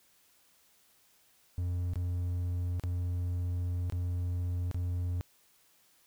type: tone with dropouts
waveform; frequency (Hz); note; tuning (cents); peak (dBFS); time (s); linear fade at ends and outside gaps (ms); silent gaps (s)
triangle; 88.5; F2; +23; -28; 1.58-5.21; 0; 1.935-1.957 / 2.797-2.837 / 3.899-3.923 / 4.713-4.745
effects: white hiss -66 dBFS RMS until 6.06 s